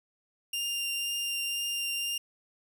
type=tone with vibrato; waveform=sawtooth; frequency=2794 Hz; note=F7; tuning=in tune; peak=-27 dBFS; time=0.53-2.18 s; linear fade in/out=5 ms; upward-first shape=triangle; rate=2 Hz; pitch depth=9 cents each way; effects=none